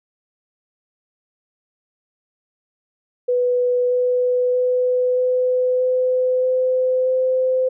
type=tone with pitch steps; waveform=sine; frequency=493.9 / 497.3 / 500.8 / 504.3 / 507.8 / 511.3 / 514.9 Hz; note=B4 / B4 / B4 / B4 / B4 / C5 / C5; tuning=0 / +12 / +24 / +36 / +48 / -40 / -28 cents; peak=-15 dBFS; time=3.28-7.69 s; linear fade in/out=10 ms; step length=630 ms; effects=none